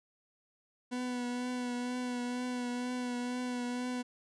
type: tone with vibrato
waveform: 40% pulse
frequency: 246.9 Hz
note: B3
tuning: in tune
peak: -33 dBFS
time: 0.91-4.03 s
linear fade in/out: 20 ms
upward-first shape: triangle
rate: 2.1 Hz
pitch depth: 26 cents each way
effects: resampled to 22050 Hz